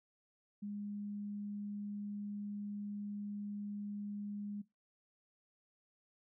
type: tone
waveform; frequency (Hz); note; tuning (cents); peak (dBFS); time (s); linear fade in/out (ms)
sine; 205.1; G#3; -21; -40; 0.62-4.62; 10
effects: noise-tail reverb RT60 0.2 s tail -19 dB re dry